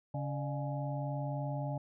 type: harmonic tone with a mistuned harmonic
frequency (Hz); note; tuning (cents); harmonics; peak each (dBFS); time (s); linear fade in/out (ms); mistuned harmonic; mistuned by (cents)
140; C#3; +18; 1 / 2 / 4 / 5 / 6; -35 / -44 / -42 / -48 / -44; 0.14-1.78; 5; 4; +110
effects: none